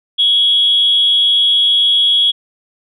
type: tone with amplitude modulation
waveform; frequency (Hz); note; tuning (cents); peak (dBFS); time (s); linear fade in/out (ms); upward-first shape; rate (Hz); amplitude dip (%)
sine; 3334; G#7; +6; -6; 0.18-2.32; 20; sine; 273; 45
effects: tanh soft clip ceiling -2 dBFS